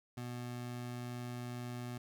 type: tone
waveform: 25% pulse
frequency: 122.2 Hz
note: B2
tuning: 18 cents flat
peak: -37 dBFS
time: 0.17-1.98 s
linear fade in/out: 5 ms
effects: none